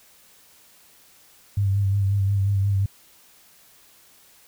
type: tone with vibrato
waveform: sine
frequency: 99 Hz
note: G2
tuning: 18 cents sharp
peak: -18 dBFS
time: 1.57-2.86 s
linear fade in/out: 5 ms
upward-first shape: sine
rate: 5.6 Hz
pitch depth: 36 cents each way
effects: white hiss -54 dBFS RMS until 4.47 s